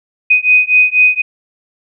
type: beating tone pair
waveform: sine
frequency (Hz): 2496 / 2500.1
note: D#7 / D#7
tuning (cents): +5 / +8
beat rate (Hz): 4.1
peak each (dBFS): -10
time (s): 0.3-1.22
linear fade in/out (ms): 10
effects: none